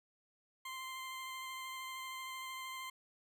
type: tone with vibrato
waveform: 20% pulse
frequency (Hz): 1045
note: C6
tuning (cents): -2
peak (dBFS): -38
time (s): 0.65-2.9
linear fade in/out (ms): 5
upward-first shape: sine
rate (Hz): 13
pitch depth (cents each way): 12
effects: none